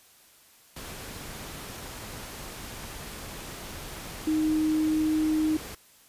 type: tone in noise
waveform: sine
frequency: 311 Hz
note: D#4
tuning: 1 cent flat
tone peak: -22 dBFS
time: 4.27-5.57 s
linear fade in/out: 5 ms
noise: pink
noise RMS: -40 dBFS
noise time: 0.76-5.75 s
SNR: +15 dB
effects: white hiss -57 dBFS RMS until 6.08 s + resampled to 32000 Hz